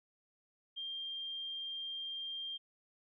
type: tone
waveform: sine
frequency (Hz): 3191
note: G7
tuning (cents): +30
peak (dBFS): -39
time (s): 0.76-2.58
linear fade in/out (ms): 20
effects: none